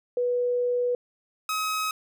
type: tone pair in turn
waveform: sine / sawtooth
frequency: 490 / 1272.4 Hz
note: B4 / D#6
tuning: -14 / +38 cents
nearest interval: octave + perfect fourth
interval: 1652 cents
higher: second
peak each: -22 dBFS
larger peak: neither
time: 0.17-0.95 / 1.49-1.91 s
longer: first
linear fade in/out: 2 ms
effects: none